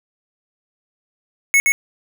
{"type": "tone with echo", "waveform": "square", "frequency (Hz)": 2200, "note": "C#7", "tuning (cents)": -14, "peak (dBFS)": -11, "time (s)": [1.54, 1.6], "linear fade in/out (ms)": 0, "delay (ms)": 120, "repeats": 1, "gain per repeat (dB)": -2, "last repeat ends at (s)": 1.72, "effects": []}